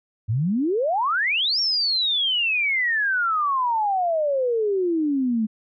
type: exponential two-way sweep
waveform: sine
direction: up then down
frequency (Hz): 100.5 to 5588 to 211.7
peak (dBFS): -19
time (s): 0.28-5.47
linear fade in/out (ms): 20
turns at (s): 1.6
effects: none